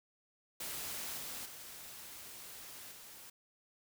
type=noise with level steps; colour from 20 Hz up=white; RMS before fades=-42 / -44 / -50 / -53 dBFS; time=0.6-3.3 s; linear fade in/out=5 ms; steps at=1.17 / 1.45 / 2.91 s; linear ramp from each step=10 ms; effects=none